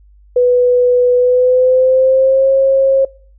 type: tone with pitch glide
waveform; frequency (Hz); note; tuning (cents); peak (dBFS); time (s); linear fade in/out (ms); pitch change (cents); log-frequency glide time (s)
sine; 493.9 to 538.6; B4 to C#5; 0 to -50; -7; 0.36-3.05; 5; +150; 1.16-2.5
effects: noise-tail reverb RT60 0.5 s tail -26 dB re dry + added 50 Hz sine -42 dBFS peak until 3.38 s